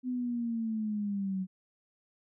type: linear sweep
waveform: sine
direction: down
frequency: 254.3 to 185 Hz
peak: -30 dBFS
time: 0.03-1.47 s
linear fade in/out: 50 ms
effects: none